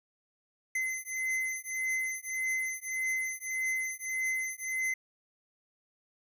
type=beating tone pair; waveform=square; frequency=2053 / 2054.7 Hz; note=C7 / C7; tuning=-33 / -32 cents; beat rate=1.7 Hz; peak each=-35 / -35 dBFS; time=0.75-4.94 s; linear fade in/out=5 ms; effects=resampled to 32000 Hz